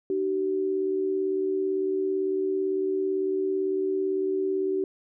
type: tone pair together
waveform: sine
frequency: 303.2 / 381.1 Hz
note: D#4 / G4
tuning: -45 / -49 cents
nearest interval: major third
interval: 396 cents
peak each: -32 / -24 dBFS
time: 0.1-4.84 s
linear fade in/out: 2 ms
effects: none